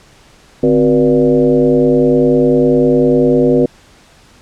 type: tone with frequency modulation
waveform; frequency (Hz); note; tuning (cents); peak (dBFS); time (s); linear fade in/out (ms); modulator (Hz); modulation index
sine; 369; F#4; -5; -7; 0.63-3.66; 5; 110; 1.6
effects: pink hiss -45 dBFS RMS until 4.41 s + low-pass 8000 Hz 12 dB/octave